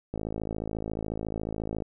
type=click train; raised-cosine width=2 ms; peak=-19 dBFS; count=92; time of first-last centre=0.14-1.822 s; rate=54.1 Hz; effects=none